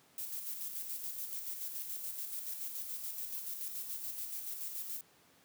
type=noise with tremolo; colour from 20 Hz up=violet; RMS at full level=-40 dBFS; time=0.18-5.01 s; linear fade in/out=2 ms; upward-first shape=square; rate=7 Hz; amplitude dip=40%; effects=pink hiss -65 dBFS RMS until 5.44 s + high-pass 150 Hz 12 dB/octave